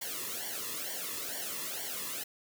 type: noise with flanger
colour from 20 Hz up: white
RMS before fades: -38 dBFS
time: 0.01-2.24 s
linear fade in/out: 10 ms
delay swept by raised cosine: 0.78 to 1.34 ms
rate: 2.2 Hz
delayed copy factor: -0.85
effects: none